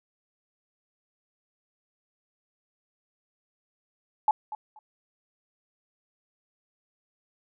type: tone with echo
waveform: sine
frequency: 856 Hz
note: A5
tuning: 48 cents flat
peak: -17 dBFS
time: 4.28-4.31 s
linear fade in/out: 2 ms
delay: 240 ms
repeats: 2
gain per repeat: -15 dB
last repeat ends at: 4.79 s
effects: none